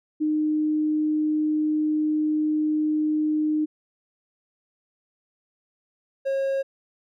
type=tone pair in turn; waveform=sine / triangle; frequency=306.2 / 542.6 Hz; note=D#4 / C#5; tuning=-28 / -37 cents; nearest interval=minor seventh; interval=991 cents; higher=second; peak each=-20 dBFS; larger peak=neither; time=0.2-3.66 / 6.25-6.63 s; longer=first; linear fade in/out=20 ms; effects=none